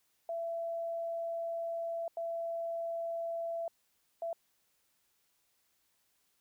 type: tone bursts at uneven times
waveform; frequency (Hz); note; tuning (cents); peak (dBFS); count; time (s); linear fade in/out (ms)
sine; 670; E5; +28; -34; 3; 0.29-2.08 / 2.17-3.68 / 4.22-4.33; 2
effects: white hiss -75 dBFS RMS until 6.4 s